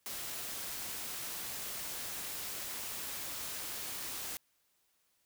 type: noise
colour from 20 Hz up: white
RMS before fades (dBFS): -41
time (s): 0.06-4.37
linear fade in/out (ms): 0
effects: white hiss -75 dBFS RMS until 5.25 s